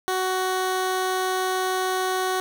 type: tone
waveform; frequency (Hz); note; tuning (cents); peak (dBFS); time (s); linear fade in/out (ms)
15% pulse; 372.8; F#4; +13; -16; 0.08-2.4; 0
effects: none